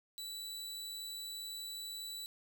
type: tone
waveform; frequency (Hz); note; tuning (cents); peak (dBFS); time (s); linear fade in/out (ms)
sawtooth; 3951; B7; 0; -39; 0.18-2.26; 0
effects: none